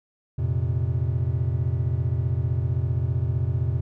triangle chord, F suspended fourth, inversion none, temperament equal with one note detuned, 87.31 / 115.4 / 130.81 Hz, F2 / Bb2 / C3, 0 / -17 / 0 cents, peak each -24 dBFS, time 0.38-3.81 s, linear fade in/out 10 ms, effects none

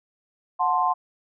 sine chord, F# diminished, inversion none, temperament equal with one note detuned, 728.5 / 880 / 1046.5 Hz, F#5 / A5 / C6, -27 / 0 / 0 cents, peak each -24 / -25 / -22 dBFS, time 0.59-0.94 s, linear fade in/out 20 ms, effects none

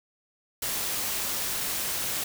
white noise, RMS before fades -30 dBFS, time 0.62-2.24 s, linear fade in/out 5 ms, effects none

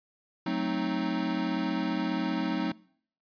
square chord, F# diminished seventh, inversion none, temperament equal, 185 / 220 / 261.6 / 311.1 Hz, F#3 / A3 / C4 / Eb4, 0 / 0 / 0 / 0 cents, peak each -34 / -36 / -34 / -33 dBFS, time 0.46-2.72 s, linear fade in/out 5 ms, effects noise-tail reverb RT60 0.6 s tail -23 dB re dry + resampled to 11025 Hz

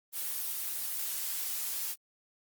blue noise, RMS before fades -35 dBFS, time 0.12-1.96 s, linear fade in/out 50 ms, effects Opus 24 kbps

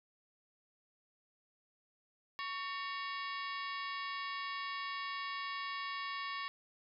harmonic tone with a mistuned harmonic, 558 Hz, C#5, 11 cents sharp, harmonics 2 / 3 / 4 / 5 / 6 / 7 / 8 / 9, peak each -41 / -45 / -47 / -49 / -51 / -52 / -53 / -54 dBFS, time 2.39-6.48 s, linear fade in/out 0 ms, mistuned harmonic 3, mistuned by +140 cents, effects none

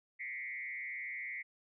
sine tone with frequency modulation, 2093 Hz, C7, in tune, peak -39 dBFS, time 0.19-1.43 s, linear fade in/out 20 ms, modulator 133 Hz, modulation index 1.2, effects none

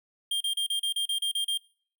square tone bursts, 3200 Hz, G7, 35 cents sharp, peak -26 dBFS, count 10, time 0.31-1.576 s, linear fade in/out 5 ms, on 96 ms, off 34 ms, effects noise-tail reverb RT60 0.5 s tail -23 dB re dry

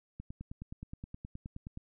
click train, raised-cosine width 5 ms, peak -30 dBFS, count 16, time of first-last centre 0.2-1.774 s, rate 9.53 Hz, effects none

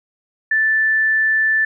sine tone, 1760 Hz, A6, in tune, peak -13 dBFS, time 0.51-1.65 s, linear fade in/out 5 ms, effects none

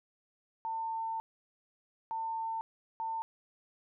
sine tone bursts at uneven times, 899 Hz, A5, 37 cents sharp, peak -33 dBFS, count 3, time 0.65-1.2 / 2.11-2.61 / 3-3.22 s, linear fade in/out 0 ms, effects none

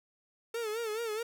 45% pulse tone with vibrato, 445.8 Hz, A4, 23 cents sharp, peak -33 dBFS, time 0.54-1.23 s, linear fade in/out 5 ms, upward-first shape sine, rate 4.7 Hz, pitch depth 100 cents each way, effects none

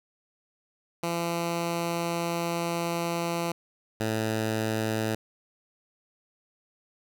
10% pulse tone pair in turn, 169.8 / 110.07 Hz, F3 / A2, -48 / +1 cents, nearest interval minor sixth, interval 751 cents, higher first, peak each -19 / -18 dBFS, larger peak second, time 1.03-3.52 / 4-5.15 s, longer first, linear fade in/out 5 ms, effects none

